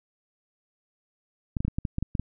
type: clicks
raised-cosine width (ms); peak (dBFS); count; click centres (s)
5; -15; 10; 1.568 / 1.605 / 1.65 / 1.681 / 1.785 / 1.852 / 1.984 / 2.026 / 2.152 / 2.196
effects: none